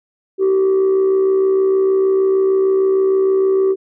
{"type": "tone with amplitude modulation", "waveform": "sine", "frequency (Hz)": 383.8, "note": "G4", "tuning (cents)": -37, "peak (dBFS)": -7, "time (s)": [0.38, 3.76], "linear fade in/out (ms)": 50, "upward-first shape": "sine", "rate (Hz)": 66.5, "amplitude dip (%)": 50, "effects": ["tanh soft clip ceiling -9 dBFS"]}